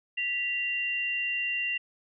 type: tone pair together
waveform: sine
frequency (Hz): 1965 / 2770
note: B6 / F7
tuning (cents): -9 / -15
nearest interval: tritone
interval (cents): 594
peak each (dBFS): -34 / -28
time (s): 0.17-1.78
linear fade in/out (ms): 10
effects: none